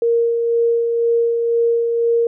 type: tone with tremolo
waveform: sine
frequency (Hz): 466.2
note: A#4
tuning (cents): 0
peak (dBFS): -12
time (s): 0.02-2.27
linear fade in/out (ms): 2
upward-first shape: sine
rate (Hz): 2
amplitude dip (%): 35
effects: none